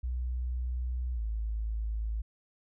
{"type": "tone with pitch glide", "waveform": "sine", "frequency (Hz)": [61.74, 54.37], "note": ["B1", "A1"], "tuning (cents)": [0, -20], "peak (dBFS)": -30, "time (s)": [0.03, 2.22], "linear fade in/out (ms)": 10, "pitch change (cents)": -220, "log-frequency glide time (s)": [1.14, 1.21], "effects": []}